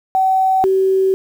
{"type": "tone pair in turn", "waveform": "sine", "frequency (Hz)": [760, 382.1], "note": ["F#5", "G4"], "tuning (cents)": [46, -44], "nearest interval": "octave", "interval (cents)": 1190, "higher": "first", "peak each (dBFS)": -11, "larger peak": "neither", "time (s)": [[0.15, 0.64], [0.64, 1.14]], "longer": "second", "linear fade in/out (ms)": 0, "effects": ["7-bit"]}